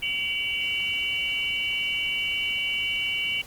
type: tone cluster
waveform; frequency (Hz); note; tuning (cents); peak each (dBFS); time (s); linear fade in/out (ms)
sine; 2280 / 2768 / 2997; C#7 / F7 / F#7; +48 / -16 / +22; -29; 0.02-3.42; 10
effects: pink hiss -46 dBFS RMS until 3.46 s + Opus 32 kbps